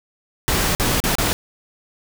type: noise with dropouts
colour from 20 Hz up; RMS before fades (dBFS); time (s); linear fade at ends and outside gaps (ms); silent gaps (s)
pink; -19; 0.48-1.33; 0; 0.75-0.798 / 1.002-1.039 / 1.153-1.184
effects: none